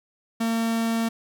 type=tone; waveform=45% pulse; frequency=227.7 Hz; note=A#3; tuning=40 cents flat; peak=-22 dBFS; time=0.4-1.09 s; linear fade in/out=10 ms; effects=none